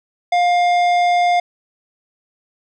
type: tone with tanh clipping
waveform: sine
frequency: 706 Hz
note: F5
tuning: 19 cents sharp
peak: -14 dBFS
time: 0.32-1.4 s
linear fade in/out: 5 ms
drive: 13 dB
effects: none